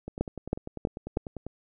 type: two click trains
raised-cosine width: 2 ms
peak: -23 / -12 dBFS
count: 15 / 4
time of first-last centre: 0.08-1.466 / 0.21-1.172 s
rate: 10.1 / 3.12 Hz
effects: none